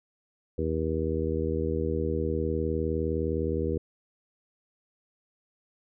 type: harmonic tone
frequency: 79.6 Hz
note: D#2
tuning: 40 cents sharp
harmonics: 1 / 2 / 3 / 4 / 5 / 6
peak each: -31 / -35 / -35 / -34 / -32 / -32 dBFS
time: 0.58-3.78 s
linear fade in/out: 5 ms
effects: none